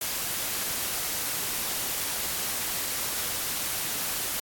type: noise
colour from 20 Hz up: white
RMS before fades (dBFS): -30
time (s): 0.01-4.4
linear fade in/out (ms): 5
effects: AAC 64 kbps